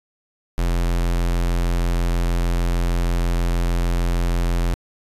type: tone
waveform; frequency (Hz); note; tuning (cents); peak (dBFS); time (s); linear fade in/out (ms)
square; 43.2; F1; -18; -18; 0.58-4.74; 0
effects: resampled to 32000 Hz